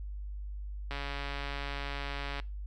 click train, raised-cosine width 0.3 ms, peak -22 dBFS, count 211, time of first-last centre 0.91-2.399 s, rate 141 Hz, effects noise-tail reverb RT60 0.3 s tail -22 dB re dry + added 50 Hz sine -37 dBFS peak until 2.66 s

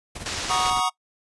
pink noise with tremolo, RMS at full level -33 dBFS, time 0.15-0.81 s, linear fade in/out 5 ms, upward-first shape triangle, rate 18 Hz, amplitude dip 70%
white band-pass noise, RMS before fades -31 dBFS, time 0.26-0.7 s, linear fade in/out 0 ms, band 290 to 6600 Hz, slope 24 dB/octave
square chord, D# minor seventh, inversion first, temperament equal with one note detuned, 740 / 946.4 / 1108.7 / 1244.5 Hz, F#5 / A#5 / C#6 / D#6, 0 / +26 / 0 / 0 cents, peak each -27 dBFS, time 0.49-0.9 s, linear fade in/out 20 ms
effects noise-tail reverb RT60 0.1 s tail -22 dB re dry + resampled to 24000 Hz

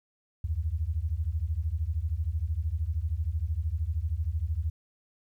sine beating tone pair, 73.4 / 86.4 Hz, D2 / F2, 0 / -18 cents, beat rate 13 Hz, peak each -30 dBFS, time 0.44-4.7 s, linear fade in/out 5 ms, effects 11-bit

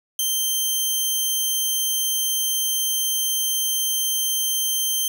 10% pulse tone, 3136 Hz, G7, in tune, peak -12 dBFS, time 0.19-5.08 s, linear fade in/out 2 ms, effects 8-bit

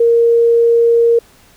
sine tone, 466.2 Hz, A#4, in tune, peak -7 dBFS, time 0-1.19 s, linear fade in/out 5 ms, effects pink hiss -47 dBFS RMS until 1.56 s

